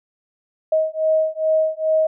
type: beating tone pair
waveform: sine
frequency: 630 / 632.4 Hz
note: D#5 / D#5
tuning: +21 / +28 cents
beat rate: 2.4 Hz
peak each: -19 dBFS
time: 0.72-2.07 s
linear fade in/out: 5 ms
effects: none